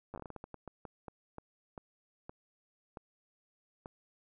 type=slowing click train; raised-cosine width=1 ms; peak=-30 dBFS; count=19; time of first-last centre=0.14-3.859 s; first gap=9 ms; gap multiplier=1.31; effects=none